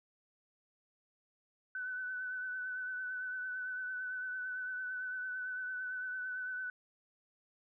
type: tone with vibrato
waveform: sine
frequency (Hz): 1504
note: F#6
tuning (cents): +28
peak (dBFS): -37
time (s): 1.75-6.7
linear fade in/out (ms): 2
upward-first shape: triangle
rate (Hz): 8.9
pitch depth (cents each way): 34
effects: none